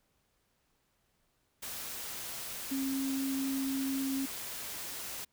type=tone in noise; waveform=sine; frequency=269.6 Hz; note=C#4; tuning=48 cents flat; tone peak=-31 dBFS; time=2.71-4.26 s; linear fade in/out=10 ms; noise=white; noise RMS=-41 dBFS; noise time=1.62-5.25 s; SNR=+7 dB; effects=pink hiss -75 dBFS RMS until 5.32 s